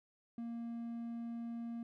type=tone; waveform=triangle; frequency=233.1 Hz; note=A#3; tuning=in tune; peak=-38 dBFS; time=0.38-1.83 s; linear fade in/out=2 ms; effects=none